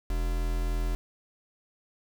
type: tone with quantisation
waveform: triangle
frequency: 41.68 Hz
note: E1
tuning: 20 cents sharp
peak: -24 dBFS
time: 0.1-0.95 s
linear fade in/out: 0 ms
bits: 6
effects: none